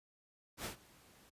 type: noise with ADSR envelope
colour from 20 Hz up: pink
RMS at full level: -40 dBFS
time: 0.57-1.3 s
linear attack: 77 ms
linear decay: 110 ms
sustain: -23 dB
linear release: 14 ms
effects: high-pass 60 Hz 12 dB/octave + resampled to 32000 Hz